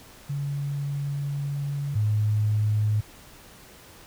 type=tone pair in turn; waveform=sine; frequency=141.9 / 106.3 Hz; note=C#3 / G#2; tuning=+41 / +41 cents; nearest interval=perfect fourth; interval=500 cents; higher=first; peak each=-26 / -20 dBFS; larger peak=second; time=0.29-1.95 / 1.95-3.01 s; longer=first; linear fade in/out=10 ms; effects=pink hiss -49 dBFS RMS until 4.06 s